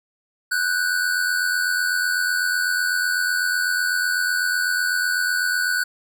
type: tone pair together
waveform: square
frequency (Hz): 1480 / 1568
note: F#6 / G6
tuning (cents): 0 / 0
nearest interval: minor second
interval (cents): 100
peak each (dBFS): -21 / -27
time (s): 0.51-5.84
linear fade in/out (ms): 10
effects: none